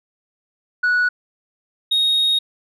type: tone pair in turn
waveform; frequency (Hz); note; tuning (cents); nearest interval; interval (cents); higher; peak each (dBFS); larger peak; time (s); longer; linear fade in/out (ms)
sine; 1470 / 3741; F#6 / A#7; -12 / +5; octave + major third; 1617; second; -12; neither; 0.83-1.09 / 1.91-2.39; second; 10
effects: tanh soft clip ceiling -13 dBFS